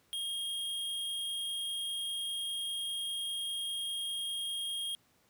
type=tone; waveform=square; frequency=3245 Hz; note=G#7; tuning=41 cents flat; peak=-35 dBFS; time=0.13-4.95 s; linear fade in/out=0 ms; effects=pink hiss -69 dBFS RMS until 5.29 s + high-pass 80 Hz 12 dB/octave